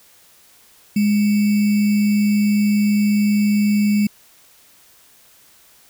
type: tone with sample-and-hold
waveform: sine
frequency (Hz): 207.3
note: G#3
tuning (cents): -3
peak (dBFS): -13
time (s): 0.96-4.07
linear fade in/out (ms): 5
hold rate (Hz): 2450
effects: white hiss -51 dBFS RMS until 5.89 s